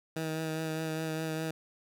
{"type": "tone with vibrato", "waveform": "15% pulse", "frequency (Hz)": 159.1, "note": "D#3", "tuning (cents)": 39, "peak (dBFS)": -26, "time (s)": [0.16, 1.51], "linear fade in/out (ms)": 5, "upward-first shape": "triangle", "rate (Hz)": 4.9, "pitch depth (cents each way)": 23, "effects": []}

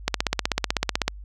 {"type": "click train", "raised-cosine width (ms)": 0.2, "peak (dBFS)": -3, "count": 17, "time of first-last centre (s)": [0.08, 1.08], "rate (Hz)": 16, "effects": ["added 50 Hz sine -37 dBFS peak until 1.24 s"]}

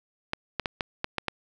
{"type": "clicks", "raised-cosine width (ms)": 0.3, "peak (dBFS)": -11, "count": 7, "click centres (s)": [0.334, 0.597, 0.658, 0.808, 1.044, 1.183, 1.283], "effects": []}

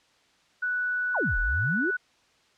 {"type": "tone", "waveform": "sine", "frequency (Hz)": 1480, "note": "F#6", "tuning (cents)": 0, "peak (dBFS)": -25, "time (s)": [0.62, 1.97], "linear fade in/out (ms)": 10}
{"type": "exponential two-way sweep", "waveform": "sine", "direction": "down then up", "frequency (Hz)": [1174.7, 35.69, 416.9], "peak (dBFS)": -26, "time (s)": [1.14, 1.91], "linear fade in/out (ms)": 10, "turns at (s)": 1.38}
{"effects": ["white hiss -63 dBFS RMS until 2.57 s", "low-pass 5000 Hz 12 dB/octave"]}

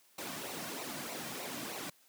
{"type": "noise with flanger", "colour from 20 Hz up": "pink", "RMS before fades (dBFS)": -41, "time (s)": [0.18, 1.9], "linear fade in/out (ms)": 5, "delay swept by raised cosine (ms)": [0.59, 2.39], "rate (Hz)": 3.2, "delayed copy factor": -0.6, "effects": ["white hiss -66 dBFS RMS until 2.08 s", "high-pass 200 Hz 12 dB/octave"]}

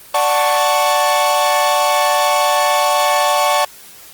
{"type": "chord", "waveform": "45% pulse", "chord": "D major seventh", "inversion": "none", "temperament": "equal", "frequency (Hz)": [587.3, 740, 880, 1108.7], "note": ["D5", "F#5", "A5", "C#6"], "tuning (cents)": [0, 0, 0, 0], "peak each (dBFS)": -18, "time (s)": [0.14, 3.65], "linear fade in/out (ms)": 5, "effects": ["white hiss -40 dBFS RMS until 4.13 s", "Opus 24 kbps"]}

